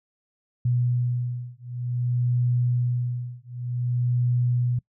sine beating tone pair, 122.3 / 122.84 Hz, B2 / B2, -16 / -9 cents, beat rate 0.54 Hz, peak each -25 / -25 dBFS, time 0.65-4.79 s, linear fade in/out 5 ms, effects noise-tail reverb RT60 0.1 s tail -24 dB re dry

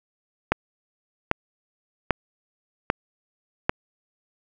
click train, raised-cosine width 0.5 ms, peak -3 dBFS, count 5, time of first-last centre 0.52-3.695 s, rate 1.26 Hz, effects none

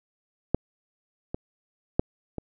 clicks, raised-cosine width 2 ms, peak -7 / -17 / -6 / -19 dBFS, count 4, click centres 0.546 / 1.345 / 1.995 / 2.383 s, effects none

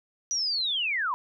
sine linear sweep, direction down, 5910 to 944 Hz, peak -25 dBFS, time 0.31-1.14 s, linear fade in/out 0 ms, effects none

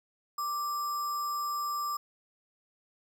sine tone with sample-and-hold, 1174.7 Hz, D6, in tune, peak -30 dBFS, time 0.38-1.97 s, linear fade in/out 5 ms, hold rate 6300 Hz, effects none

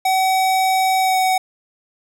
square tone with pitch glide, 757 to 750.5 Hz, F#5 to F#5, +39 to +24 cents, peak -15 dBFS, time 0.05-1.38 s, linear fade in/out 5 ms, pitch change -15 cents, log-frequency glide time 1.01-1.17 s, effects none

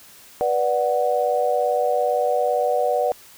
sine chord, B minor, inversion none, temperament equal with one note detuned, 489.6 / 587.3 / 740 Hz, B4 / D5 / F#5, -15 / 0 / 0 cents, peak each -22 dBFS, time 0.41-3.12 s, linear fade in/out 0 ms, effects white hiss -47 dBFS RMS until 3.37 s

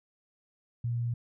sine tone, 118.7 Hz, A#2, 32 cents sharp, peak -28 dBFS, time 0.84-1.14 s, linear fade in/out 5 ms, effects none

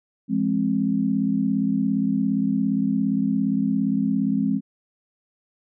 sine tone cluster, 171.2 / 208.5 / 265.9 Hz, F3 / G#3 / C4, -34 / +7 / +28 cents, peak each -27 / -22 / -23 dBFS, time 0.28-4.61 s, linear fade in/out 50 ms, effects none

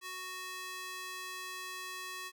square tone with high-pass filter, 370 Hz, F#4, in tune, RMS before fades -43 dBFS, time 0.01-2.32 s, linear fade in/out 50 ms, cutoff 1400 Hz, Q 0.83, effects none

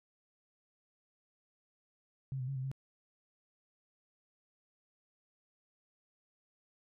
sine tone with pitch steps, 133.8 / 127.1 / 137.1 / 130.2 / 134.4 Hz, C3 / C3 / C#3 / C3 / C3, +39 / -50 / -19 / -8 / +47 cents, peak -35 dBFS, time 2.32-2.715 s, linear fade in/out 0 ms, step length 79 ms, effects none

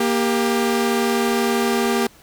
sawtooth tone pair together, 234.5 / 396.6 Hz, A#3 / G4, +11 / +20 cents, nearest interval major sixth, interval 909 cents, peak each -16 dBFS, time 0-2.07 s, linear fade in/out 5 ms, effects pink hiss -49 dBFS RMS until 2.22 s

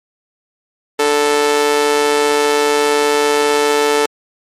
sawtooth tone with amplitude modulation, 440 Hz, A4, in tune, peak -4 dBFS, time 0.99-4.06 s, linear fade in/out 5 ms, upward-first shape sine, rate 145 Hz, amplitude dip 75%, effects low-pass 11000 Hz 12 dB/octave + MP3 64 kbps

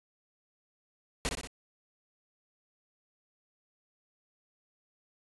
pink noise with echo, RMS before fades -31 dBFS, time 1.25-1.29 s, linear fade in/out 0 ms, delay 61 ms, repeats 3, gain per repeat -4 dB, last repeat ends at 1.473 s, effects resampled to 24000 Hz

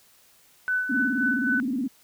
sine tone with tremolo, 1500 Hz, F#6, 23 cents sharp, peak -21 dBFS, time 0.68-1.6 s, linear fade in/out 0 ms, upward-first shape sine, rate 3.8 Hz, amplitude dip 55%
sine tone with vibrato, 255 Hz, C4, 44 cents flat, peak -24 dBFS, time 0.89-1.88 s, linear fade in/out 10 ms, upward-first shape square, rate 19 Hz, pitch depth 140 cents each way
effects white hiss -58 dBFS RMS until 2.03 s

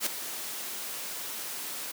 white noise with ADSR envelope, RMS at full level -26 dBFS, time 0-1.92 s, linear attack 64 ms, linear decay 5 ms, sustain -11 dB, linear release 12 ms, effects high-pass 200 Hz 12 dB/octave

